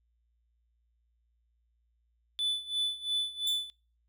triangle tone with tremolo, 3487 Hz, A7, 16 cents flat, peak -25 dBFS, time 2.39-3.7 s, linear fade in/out 0 ms, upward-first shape sine, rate 2.9 Hz, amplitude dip 85%
5% pulse tone with exponential decay, 3661 Hz, A#7, 32 cents flat, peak -25 dBFS, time 3.47-3.7 s, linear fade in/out 2 ms, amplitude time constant 49 ms
effects noise-tail reverb RT60 0.4 s tail -24 dB re dry + added 58 Hz sine -70 dBFS peak until 4.08 s

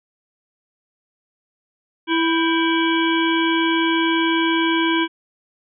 harmonic tone with a mistuned harmonic, 329.6 Hz, E4, in tune, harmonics 1 / 3 / 5 / 7 / 9 / 10, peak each -18 / -23 / -25 / -26 / -28 / -28 dBFS, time 2.07-5.08 s, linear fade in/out 50 ms, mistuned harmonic 5, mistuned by -76 cents, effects none

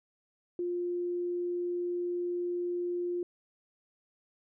sine tone, 352 Hz, F4, 14 cents sharp, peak -30 dBFS, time 0.59-3.23 s, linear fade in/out 2 ms, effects none

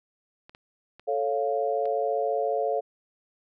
clicks, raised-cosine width 0.3 ms, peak -31 dBFS, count 4, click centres 0.495 / 0.549 / 0.996 / 1.856 s
sine chord, A augmented, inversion none, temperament equal, 440 / 554.4 / 698.5 Hz, A4 / C#5 / E#5, 0 / 0 / 0 cents, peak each -28 dBFS, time 1.07-2.81 s, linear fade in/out 20 ms
effects none

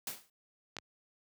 white noise with exponential decay, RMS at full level -35 dBFS, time 0.07-0.3 s, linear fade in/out 2 ms, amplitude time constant 48 ms
clicks, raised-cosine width 0.2 ms, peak -23 dBFS, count 2, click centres 0.767 / 0.786 s
effects high-pass 80 Hz 12 dB/octave

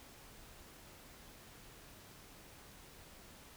silence, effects pink hiss -57 dBFS RMS until 3.56 s

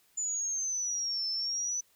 sine exponential two-way sweep, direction down then up, 7040 to 5274 to 6020 Hz, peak -30 dBFS, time 0.17-1.81 s, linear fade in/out 10 ms, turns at 1.29 s, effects white hiss -67 dBFS RMS until 1.95 s

